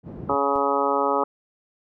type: band-pass noise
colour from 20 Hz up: pink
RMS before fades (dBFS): -36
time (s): 0.03-0.38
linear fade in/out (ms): 50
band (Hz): 110 to 360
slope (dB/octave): 12
type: harmonic tone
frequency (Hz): 140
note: C#3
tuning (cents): +18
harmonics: 2 / 3 / 4 / 5 / 6 / 7 / 8 / 9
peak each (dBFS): -30 / -26 / -26 / -32 / -26 / -28 / -29 / -26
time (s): 0.29-1.24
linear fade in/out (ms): 5
type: noise with exponential decay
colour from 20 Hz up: brown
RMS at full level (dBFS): -41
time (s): 0.55-0.67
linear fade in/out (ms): 2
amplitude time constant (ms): 26
effects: none